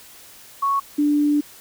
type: tone pair in turn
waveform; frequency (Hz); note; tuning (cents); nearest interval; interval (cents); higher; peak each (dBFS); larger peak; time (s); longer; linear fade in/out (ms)
sine; 1108.7 / 293.7; C#6 / D4; 0 / 0; octave + major seventh; 2300; first; -17 / -15; second; 0.62-0.8 / 0.98-1.41; second; 10
effects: white hiss -45 dBFS RMS until 1.6 s